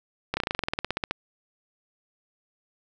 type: slowing click train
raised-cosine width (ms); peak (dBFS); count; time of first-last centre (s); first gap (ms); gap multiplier
0.3; -10; 17; 0.34-1.11; 30; 1.06
effects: none